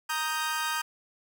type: chord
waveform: sawtooth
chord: Eb major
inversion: second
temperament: equal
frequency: 932.3 / 1244.5 / 1568 Hz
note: Bb5 / Eb6 / G6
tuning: 0 / 0 / 0 cents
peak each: -29 dBFS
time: 0.09-0.82 s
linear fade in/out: 10 ms
effects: none